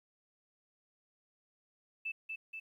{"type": "tone with echo", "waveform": "sine", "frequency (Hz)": 2637, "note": "E7", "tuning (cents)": 0, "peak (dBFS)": -35, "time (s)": [2.05, 2.12], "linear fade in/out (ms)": 10, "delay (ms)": 240, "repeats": 2, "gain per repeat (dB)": -3, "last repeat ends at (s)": 2.6, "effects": ["12-bit"]}